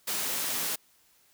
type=high-pass noise; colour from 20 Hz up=white; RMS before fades=-31 dBFS; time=0.07-0.76 s; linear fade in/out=10 ms; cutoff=130 Hz; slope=24 dB/octave; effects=white hiss -64 dBFS RMS until 1.33 s